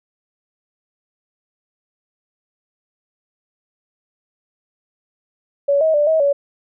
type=tone with pitch steps; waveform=sine; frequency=565 / 636 / 589 / 638 / 566 Hz; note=C#5 / D#5 / D5 / D#5 / C#5; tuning=+33 / +38 / +5 / +43 / +36 cents; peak=-12 dBFS; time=5.68-6.33 s; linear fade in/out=10 ms; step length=130 ms; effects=none